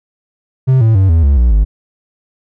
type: tone with pitch steps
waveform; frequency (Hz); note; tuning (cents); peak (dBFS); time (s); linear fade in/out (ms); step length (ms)
triangle; 130.81 / 111.92 / 95.76 / 81.93 / 70.1 / 59.98 / 51.32; C3 / A2 / G2 / E2 / C#2 / B1 / G#1; 0 / +30 / -40 / -10 / +20 / -50 / -20; -4; 0.67-1.65; 20; 140
effects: none